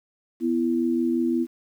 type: tone pair together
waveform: sine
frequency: 248.3 / 334.1 Hz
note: B3 / E4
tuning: +9 / +23 cents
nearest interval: perfect fourth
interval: 514 cents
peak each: -23 dBFS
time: 0.4-1.47 s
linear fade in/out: 50 ms
effects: 9-bit